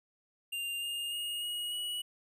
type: tone with pitch steps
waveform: square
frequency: 2794 / 2826 / 2859 / 2893 / 2926 Hz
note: F7 / F7 / F7 / F#7 / F#7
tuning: 0 / +20 / +40 / -40 / -20 cents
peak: -35 dBFS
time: 0.52-2.02 s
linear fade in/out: 10 ms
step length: 300 ms
effects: none

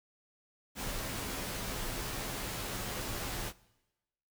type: noise with comb filter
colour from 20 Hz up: pink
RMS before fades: -38 dBFS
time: 0.75-3.53 s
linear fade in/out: 50 ms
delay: 13 ms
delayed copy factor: -0.6
effects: noise-tail reverb RT60 1.0 s tail -21 dB re dry

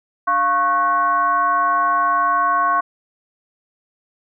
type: tone with frequency modulation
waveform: sine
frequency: 1100 Hz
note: C#6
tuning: 14 cents flat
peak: -14 dBFS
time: 0.27-2.81 s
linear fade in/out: 10 ms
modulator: 401 Hz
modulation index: 0.74
effects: none

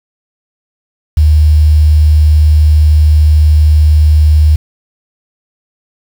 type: tone with quantisation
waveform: sine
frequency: 76.5 Hz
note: D#2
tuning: 29 cents flat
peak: -3 dBFS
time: 1.17-4.56 s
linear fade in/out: 5 ms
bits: 5
effects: none

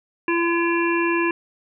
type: harmonic tone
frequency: 340 Hz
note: F4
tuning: 46 cents flat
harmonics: 1 / 3 / 5 / 7 / 8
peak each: -20 / -25 / -27 / -28 / -29 dBFS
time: 0.28-1.31 s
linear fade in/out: 2 ms
effects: none

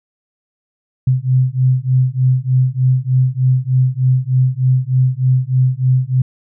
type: beating tone pair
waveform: sine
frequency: 127.2 / 130.5 Hz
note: C3 / C3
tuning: -48 / -4 cents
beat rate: 3.3 Hz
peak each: -14 dBFS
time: 1.07-6.22 s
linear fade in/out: 5 ms
effects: none

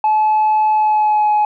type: tone with pitch glide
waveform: sine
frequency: 860 to 843.3 Hz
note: A5 to G#5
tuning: -40 to +26 cents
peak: -9 dBFS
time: 0.04-1.45 s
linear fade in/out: 2 ms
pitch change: -34 cents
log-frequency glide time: 0.72-1.32 s
effects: tanh soft clip ceiling -9 dBFS

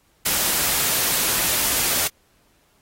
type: noise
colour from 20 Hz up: white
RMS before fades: -21 dBFS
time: 0.25-2.08 s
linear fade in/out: 10 ms
effects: pink hiss -62 dBFS RMS until 2.81 s + AAC 48 kbps

